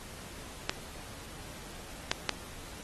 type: clicks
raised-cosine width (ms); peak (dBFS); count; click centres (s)
0.2; -9; 3; 0.695 / 2.115 / 2.293
effects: pink hiss -47 dBFS RMS until 2.83 s + AAC 32 kbps